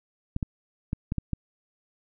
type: clicks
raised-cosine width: 5 ms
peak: -15 dBFS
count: 6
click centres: 0.364 / 0.428 / 0.931 / 1.121 / 1.183 / 1.333 s
effects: none